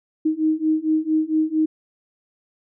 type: beating tone pair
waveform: sine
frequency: 311.1 / 315.5 Hz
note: D#4 / D#4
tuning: 0 / +24 cents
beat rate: 4.4 Hz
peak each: -21 / -20 dBFS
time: 0.25-1.66 s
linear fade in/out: 10 ms
effects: none